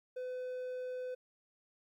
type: tone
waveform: triangle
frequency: 505 Hz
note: B4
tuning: 39 cents sharp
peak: -36 dBFS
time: 0.16-1.15 s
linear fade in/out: 10 ms
effects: 13-bit